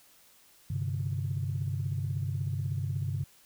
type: chord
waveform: sine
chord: G suspended fourth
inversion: none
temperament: just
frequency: 98 / 130.67 / 147 Hz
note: G2 / C3 / D3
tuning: 0 / -2 / +2 cents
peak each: -32 / -33 / -35 dBFS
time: 0.7-3.24 s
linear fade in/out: 5 ms
effects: tanh soft clip ceiling -21 dBFS + white hiss -60 dBFS RMS until 3.45 s